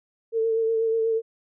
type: tone with vibrato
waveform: sine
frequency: 450 Hz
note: A4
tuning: 39 cents sharp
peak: -20 dBFS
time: 0.32-1.22 s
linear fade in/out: 50 ms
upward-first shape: sine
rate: 8.2 Hz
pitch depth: 25 cents each way
effects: none